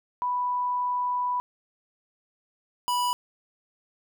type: tone pair in turn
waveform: sine / square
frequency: 987.8 / 982.2 Hz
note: B5 / B5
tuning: 0 / -10 cents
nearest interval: unison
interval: 10 cents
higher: first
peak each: -24 dBFS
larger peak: neither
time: 0.22-1.4 / 2.88-3.13 s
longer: first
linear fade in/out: 0 ms
effects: none